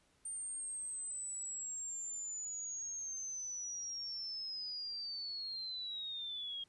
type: linear sweep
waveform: sine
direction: down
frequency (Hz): 8840 to 3241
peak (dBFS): -40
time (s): 0.25-6.64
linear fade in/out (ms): 5
effects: pink hiss -72 dBFS RMS until 6.68 s + resampled to 24000 Hz